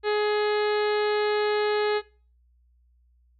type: harmonic tone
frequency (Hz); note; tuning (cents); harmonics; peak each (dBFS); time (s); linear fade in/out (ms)
419.9; G#4; +19; 1 / 2 / 3 / 4 / 5 / 6 / 7 / 8 / 9 / 10; -22 / -31 / -35 / -33 / -38 / -40 / -43 / -43 / -44 / -40; 0.03-2.02; 50
effects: noise-tail reverb RT60 0.4 s tail -21 dB re dry + added 60 Hz sine -59 dBFS peak until 3.39 s